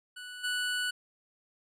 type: tone with level steps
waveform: 25% pulse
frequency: 1480 Hz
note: F#6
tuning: in tune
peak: -38 / -26 dBFS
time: 0.16-0.91 s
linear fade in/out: 10 ms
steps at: 0.43 s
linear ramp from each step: 20 ms
effects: low-pass 12000 Hz 12 dB/octave